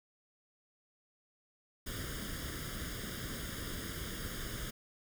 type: noise with comb filter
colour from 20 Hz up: pink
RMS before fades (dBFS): -41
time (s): 1.86-4.71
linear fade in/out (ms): 10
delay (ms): 0.59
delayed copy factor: +0.8
effects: none